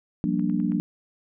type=chord; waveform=sine; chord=G minor seventh; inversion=third; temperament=just; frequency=176.4 / 196 / 235.2 / 294 Hz; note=F3 / G3 / Bb3 / D4; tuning=+18 / 0 / +16 / +2 cents; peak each=-27 dBFS; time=0.24-0.8 s; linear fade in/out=0 ms
type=clicks; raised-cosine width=0.5 ms; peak=-34 / -34 / -35 / -31 dBFS; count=4; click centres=0.395 / 0.498 / 0.601 / 0.72 s
effects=none